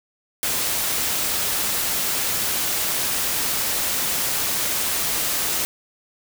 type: noise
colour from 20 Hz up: white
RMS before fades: -23 dBFS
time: 0.43-5.65 s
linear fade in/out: 0 ms
effects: none